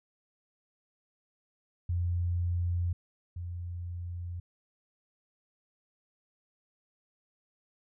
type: tone pair in turn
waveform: sine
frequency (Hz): 87.4 / 87.4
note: F2 / F2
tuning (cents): +2 / +2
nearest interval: unison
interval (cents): 0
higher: neither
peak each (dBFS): -27 / -35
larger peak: first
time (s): 1.89-2.93 / 3.36-4.4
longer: neither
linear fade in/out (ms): 5
effects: none